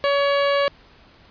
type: harmonic tone with a mistuned harmonic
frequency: 564 Hz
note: C#5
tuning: 30 cents sharp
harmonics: 1 / 2 / 3 / 4 / 5 / 6 / 7 / 8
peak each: -18 / -24 / -28 / -30 / -32 / -34 / -35 / -36 dBFS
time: 0.04-0.68 s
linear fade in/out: 0 ms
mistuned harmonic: 6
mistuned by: -34 cents
effects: pink hiss -51 dBFS RMS until 1.3 s + resampled to 11025 Hz